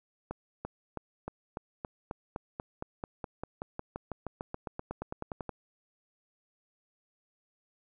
accelerating click train, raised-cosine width 1 ms, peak -22 dBFS, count 29, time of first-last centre 0.31-5.493 s, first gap 340 ms, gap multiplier 0.95, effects none

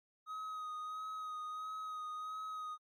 triangle tone with vibrato, 1258 Hz, D#6, 19 cents sharp, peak -39 dBFS, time 0.26-2.78 s, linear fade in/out 50 ms, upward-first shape sine, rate 1.5 Hz, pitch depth 24 cents each way, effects AAC 64 kbps

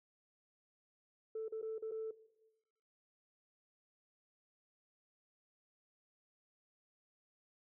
sine tone with dropouts, 441.7 Hz, A4, 7 cents sharp, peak -37 dBFS, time 1.35-2.11 s, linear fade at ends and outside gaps 5 ms, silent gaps 1.483-1.522 / 1.616-1.626 / 1.783-1.823 / 1.913-1.917 s, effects noise-tail reverb RT60 1.0 s tail -17 dB re dry + tanh soft clip ceiling -35 dBFS

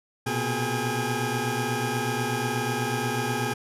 20% pulse tone cluster, 118.3 / 126.5 / 423.4 / 809 Hz, A#2 / B2 / G#4 / G#5, +26 / +42 / +33 / -46 cents, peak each -26 dBFS, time 0.26-3.54 s, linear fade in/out 10 ms, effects resampled to 32000 Hz

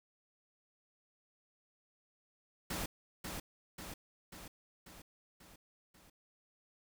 pink noise with echo, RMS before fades -39 dBFS, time 2.7-2.86 s, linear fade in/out 5 ms, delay 540 ms, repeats 6, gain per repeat -4 dB, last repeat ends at 6.1 s, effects none

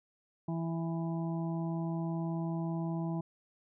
harmonic tone, 165.3 Hz, E3, 5 cents sharp, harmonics 1 / 2 / 4 / 5 / 6, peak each -33 / -39 / -45 / -47 / -49 dBFS, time 0.48-3.21 s, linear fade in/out 5 ms, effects none

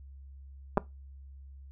clicks, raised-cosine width 1 ms, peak -11 dBFS, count 2, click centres 0.773 / 0.778 s, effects noise-tail reverb RT60 0.2 s tail -19 dB re dry + added 68 Hz sine -46 dBFS peak until 1.71 s

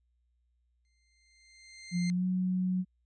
20% pulse tone with exponential growth, 2093 Hz, C7, in tune, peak -33 dBFS, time 0.85-2.1 s, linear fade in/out 0 ms, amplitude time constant 270 ms
sine tone with pitch glide, 176 to 184 Hz, F3 to F#3, +14 to -9 cents, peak -27 dBFS, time 1.91-2.85 s, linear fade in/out 50 ms, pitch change +77 cents, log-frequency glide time 2.07-2.25 s
effects added 60 Hz sine -70 dBFS peak until 3.05 s + resampled to 22050 Hz

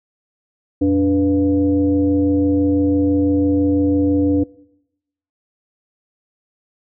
sine tone with frequency modulation, 290 Hz, D4, 22 cents flat, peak -12 dBFS, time 0.81-4.44 s, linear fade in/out 10 ms, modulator 202 Hz, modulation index 0.66, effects noise-tail reverb RT60 0.9 s tail -23 dB re dry

